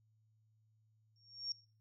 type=tone with exponential growth; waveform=sine; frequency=5530 Hz; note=F8; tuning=18 cents flat; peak=-34 dBFS; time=1.16-1.52 s; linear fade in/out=1 ms; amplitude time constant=78 ms; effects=noise-tail reverb RT60 0.4 s tail -18 dB re dry + added 109 Hz sine -70 dBFS peak until 1.8 s